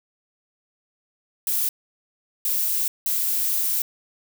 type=noise bursts at uneven times; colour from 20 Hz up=violet; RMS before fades=-23 dBFS; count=3; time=1.47-1.69 / 2.45-2.88 / 3.06-3.82 s; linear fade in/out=2 ms; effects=none